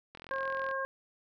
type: click train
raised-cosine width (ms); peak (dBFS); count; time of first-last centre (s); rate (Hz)
0.3; -30; 25; 0.15-0.712; 42.7
type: harmonic tone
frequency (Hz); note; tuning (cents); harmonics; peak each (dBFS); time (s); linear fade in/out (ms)
537; C5; +45; 1 / 2 / 3; -36 / -36 / -36; 0.31-0.85; 0
effects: none